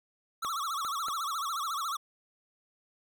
square tone with vibrato, 1223 Hz, D#6, 30 cents flat, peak -32 dBFS, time 0.42-1.97 s, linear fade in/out 10 ms, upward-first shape sine, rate 14 Hz, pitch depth 190 cents each way
clicks, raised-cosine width 0.5 ms, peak -26 / -30 / -27 dBFS, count 3, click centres 0.448 / 0.849 / 1.084 s
effects none

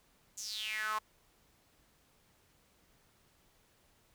sawtooth tone with high-pass filter sweep, 215.6 Hz, A3, 35 cents flat, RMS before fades -38 dBFS, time 0.37-0.99 s, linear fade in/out 10 ms, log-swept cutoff 7000 to 980 Hz, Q 6.8, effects pink hiss -69 dBFS RMS until 4.14 s

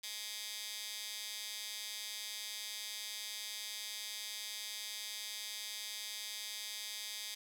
15% pulse tone with high-pass filter, 210 Hz, G#3, 19 cents sharp, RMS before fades -44 dBFS, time 0.03-7.35 s, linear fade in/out 10 ms, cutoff 3700 Hz, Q 1.4, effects none

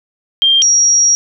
sine tone pair in turn, 3185 / 5675 Hz, G7 / F8, +27 / +27 cents, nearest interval minor seventh, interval 1000 cents, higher second, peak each -7 dBFS, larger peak neither, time 0.42-0.62 / 0.62-1.15 s, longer second, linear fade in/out 0 ms, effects none

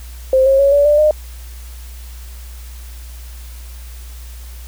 sine tone with pitch steps, 524 / 540 / 556.4 / 573.4 / 590.9 / 608.9 Hz, C5 / C#5 / C#5 / D5 / D5 / D#5, +2 / -45 / +6 / -42 / +10 / -38 cents, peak -8 dBFS, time 0.33-1.11 s, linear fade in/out 2 ms, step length 130 ms, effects added 60 Hz sine -30 dBFS peak until 4.67 s + white hiss -42 dBFS RMS until 4.67 s

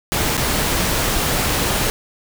pink noise with dropouts, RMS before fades -19 dBFS, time 0.12-1.9 s, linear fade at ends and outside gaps 0 ms, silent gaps 0.369-0.377 s, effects none

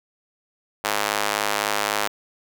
square tone with high-pass filter, 51.91 Hz, G#1, in tune, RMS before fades -24 dBFS, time 0.84-2.08 s, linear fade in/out 10 ms, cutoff 780 Hz, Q 0.81, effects none

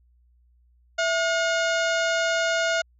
harmonic tone with a mistuned harmonic, 718 Hz, F5, 48 cents sharp, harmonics 1 / 2 / 3 / 4 / 5 / 6 / 7 / 8 / 9 / 10, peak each -24 / -25 / -33 / -33 / -36 / -37 / -40 / -42 / -38 / -41 dBFS, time 0.98-2.82 s, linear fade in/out 10 ms, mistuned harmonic 1, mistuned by -140 cents, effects added 60 Hz sine -57 dBFS peak until 2.99 s

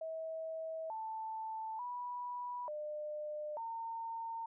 sine tone with pitch steps, 644 / 883 / 979 / 602 / 912 Hz, E5 / A5 / B5 / D5 / A#5, -41 / +6 / -15 / +43 / -38 cents, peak -39 dBFS, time 0.01-4.46 s, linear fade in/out 5 ms, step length 890 ms, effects none

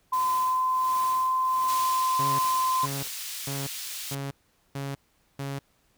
sine tone with pitch glide, 1024 to 1032.3 Hz, C6 to C6, -38 to -24 cents, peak -22 dBFS, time 0.12-2.86 s, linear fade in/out 10 ms, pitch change +14 cents, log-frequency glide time 0.38-1.25 s
white noise with tremolo, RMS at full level -39 dBFS, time 0.13-3.08 s, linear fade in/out 2 ms, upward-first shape sine, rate 1.4 Hz, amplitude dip 75%
pink high-pass noise, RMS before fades -36 dBFS, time 1.68-4.15 s, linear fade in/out 5 ms, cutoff 3200 Hz, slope 12 dB/octave
sawtooth tone bursts, 138.59 Hz, C#3, in tune, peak -27 dBFS, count 6, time 2.19-5.59 s, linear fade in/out 5 ms, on 200 ms, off 440 ms
effects pink hiss -67 dBFS RMS until 5.97 s

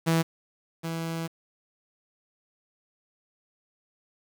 sawtooth tone pair in turn, 164 / 164.6 Hz, E3 / E3, -9 / -2 cents, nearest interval unison, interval 7 cents, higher second, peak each -17 / -26 dBFS, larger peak first, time 0.06-0.23 / 0.83-1.28 s, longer second, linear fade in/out 20 ms, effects 8-bit

